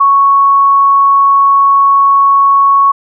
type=tone; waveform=sine; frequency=1108.7 Hz; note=C#6; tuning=in tune; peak=-4 dBFS; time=0-2.92 s; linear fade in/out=10 ms; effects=none